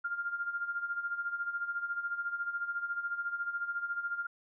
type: tone with tremolo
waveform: sine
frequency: 1400 Hz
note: F6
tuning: 4 cents sharp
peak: -30 dBFS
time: 0.04-4.27 s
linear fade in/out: 10 ms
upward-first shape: sine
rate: 14 Hz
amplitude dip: 70%
effects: none